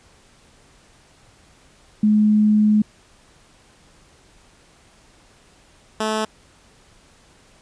sine / 10% pulse tone pair in turn, 212 / 217.2 Hz, G#3 / A3, +36 / -22 cents, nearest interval unison, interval 42 cents, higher second, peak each -12 dBFS, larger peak neither, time 2.03-2.82 / 6-6.25 s, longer first, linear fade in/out 5 ms, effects pink hiss -53 dBFS RMS until 7.61 s + resampled to 22050 Hz

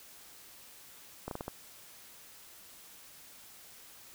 slowing click train, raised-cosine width 1 ms, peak -23 dBFS, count 5, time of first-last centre 1.28-1.481 s, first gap 32 ms, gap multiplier 1.31, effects white hiss -54 dBFS RMS until 4.14 s

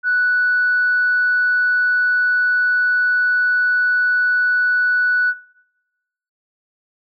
sine tone, 1480 Hz, F#6, in tune, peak -13 dBFS, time 0.03-5.34 s, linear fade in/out 50 ms, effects noise-tail reverb RT60 1.0 s tail -21 dB re dry + tanh soft clip ceiling -9 dBFS

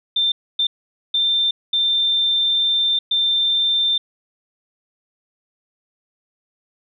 sine tone bursts at uneven times, 3579 Hz, A7, 29 cents sharp, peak -15 dBFS, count 5, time 0.16-0.32 / 0.59-0.67 / 1.14-1.51 / 1.73-2.99 / 3.11-3.98 s, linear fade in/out 5 ms, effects none

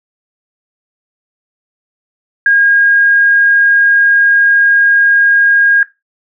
sine tone, 1627 Hz, G#6, 36 cents flat, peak -5 dBFS, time 2.46-5.83 s, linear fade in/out 2 ms, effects noise-tail reverb RT60 0.2 s tail -17 dB re dry

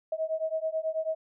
sine beating tone pair, 633 / 642.2 Hz, D#5 / E5, +30 / -45 cents, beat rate 9.2 Hz, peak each -31 dBFS, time 0.12-1.15 s, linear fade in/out 5 ms, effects none

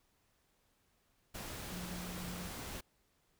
sine tone in noise, 178.6 Hz, F3, 39 cents sharp, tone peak -44 dBFS, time 1.72-2.48 s, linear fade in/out 10 ms, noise pink, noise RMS -45 dBFS, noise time 1.34-2.81 s, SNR -2 dB, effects pink hiss -75 dBFS RMS until 3.39 s

